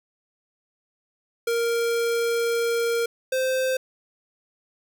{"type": "tone pair in turn", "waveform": "square", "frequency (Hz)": [466.2, 519.8], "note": ["A#4", "C5"], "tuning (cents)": [0, -11], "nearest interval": "major second", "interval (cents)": 189, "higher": "second", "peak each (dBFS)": -22, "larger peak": "neither", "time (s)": [[1.47, 3.06], [3.32, 3.77]], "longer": "first", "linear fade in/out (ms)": 5, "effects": []}